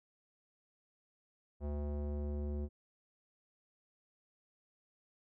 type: tone with low-pass filter sweep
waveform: square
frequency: 73.1 Hz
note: D2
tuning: 7 cents flat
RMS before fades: -38 dBFS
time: 1.6-2.69 s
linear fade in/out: 50 ms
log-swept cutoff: 640 to 410 Hz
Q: 1.4
effects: none